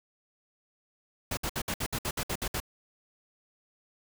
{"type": "noise bursts", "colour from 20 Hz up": "pink", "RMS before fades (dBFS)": -32, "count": 11, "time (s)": [1.31, 2.602], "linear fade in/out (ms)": 5, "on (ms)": 62, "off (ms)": 61, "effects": []}